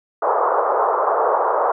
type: band-pass noise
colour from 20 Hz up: white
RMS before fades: -18 dBFS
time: 0.22-1.72 s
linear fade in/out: 5 ms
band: 420 to 1200 Hz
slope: 48 dB/octave
effects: none